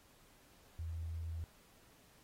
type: tone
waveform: sine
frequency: 82.2 Hz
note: E2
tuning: 4 cents flat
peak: -39 dBFS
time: 0.79-1.44 s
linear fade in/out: 0 ms
effects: pink hiss -66 dBFS RMS until 2.23 s + AAC 48 kbps